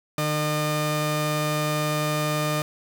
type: tone pair together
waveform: sawtooth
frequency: 151.5 / 606 Hz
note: D#3 / D#5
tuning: -46 / -46 cents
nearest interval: 2 octaves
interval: 2400 cents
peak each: -21 dBFS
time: 0.18-2.62 s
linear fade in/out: 2 ms
effects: 8-bit